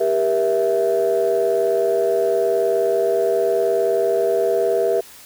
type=chord; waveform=sine; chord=E diminished; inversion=first; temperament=just; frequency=395.6 / 474.7 / 659.3 Hz; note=G4 / Bb4 / E5; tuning=+16 / +31 / 0 cents; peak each=-19 dBFS; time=0-5.01 s; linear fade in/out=10 ms; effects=tanh soft clip ceiling -9 dBFS + white hiss -43 dBFS RMS until 5.25 s